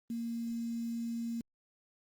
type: tone with quantisation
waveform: sine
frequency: 232.2 Hz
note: A#3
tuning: 7 cents flat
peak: -34 dBFS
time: 0.1-1.41 s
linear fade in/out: 2 ms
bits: 9
effects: Opus 32 kbps